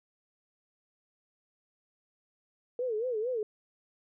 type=tone with vibrato; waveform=sine; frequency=466.2 Hz; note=A#4; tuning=in tune; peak=-29 dBFS; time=2.79-3.43 s; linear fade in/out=2 ms; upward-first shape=sine; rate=4.4 Hz; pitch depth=170 cents each way; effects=none